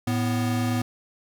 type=tone pair together; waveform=square; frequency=110 / 246.9 Hz; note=A2 / B3; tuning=0 / 0 cents; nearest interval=octave + major second; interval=1400 cents; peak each=-26 dBFS; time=0.07-0.82 s; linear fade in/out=5 ms; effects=none